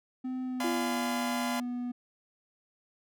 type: tone with pitch glide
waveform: triangle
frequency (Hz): 256.3 to 245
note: C4 to B3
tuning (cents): -36 to -14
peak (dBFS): -30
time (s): 0.24-1.92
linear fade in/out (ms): 10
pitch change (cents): -78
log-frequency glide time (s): 0.43-0.95
type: chord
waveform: sawtooth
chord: D diminished seventh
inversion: none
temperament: equal with one note detuned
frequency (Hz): 587.3 / 698.5 / 830.6 / 1013.2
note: D5 / F5 / Ab5 / Cb6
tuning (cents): 0 / 0 / 0 / +44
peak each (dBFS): -37 / -32 / -35 / -33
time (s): 0.6-1.6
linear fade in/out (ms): 2
type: tone with exponential decay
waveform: sine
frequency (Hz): 340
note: F4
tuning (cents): -46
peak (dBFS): -29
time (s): 0.64-1.84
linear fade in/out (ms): 5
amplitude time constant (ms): 260
effects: none